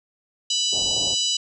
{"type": "harmonic tone", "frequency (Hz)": 987.8, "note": "B5", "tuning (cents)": 0, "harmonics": [3, 4, 5, 6, 7, 8], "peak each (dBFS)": [-24, -26, -28, -30, -31, -32], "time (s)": [0.5, 1.37], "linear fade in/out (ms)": 5}
{"type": "low-pass noise", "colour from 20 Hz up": "white", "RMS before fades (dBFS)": -36, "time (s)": [0.72, 1.15], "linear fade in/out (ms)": 10, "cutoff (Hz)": 830, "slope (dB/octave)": 48}
{"effects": []}